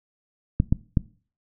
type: clicks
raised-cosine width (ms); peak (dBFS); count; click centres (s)
5; -6; 3; 0.601 / 0.725 / 0.972
effects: noise-tail reverb RT60 0.4 s tail -20 dB re dry